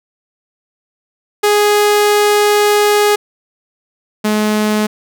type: tone pair in turn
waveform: sawtooth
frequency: 415.3 / 212.7 Hz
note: G#4 / G#3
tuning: 0 / +42 cents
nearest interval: octave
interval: 1158 cents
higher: first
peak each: -5 / -8 dBFS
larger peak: first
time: 1.43-3.16 / 4.24-4.87 s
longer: first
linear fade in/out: 10 ms
effects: none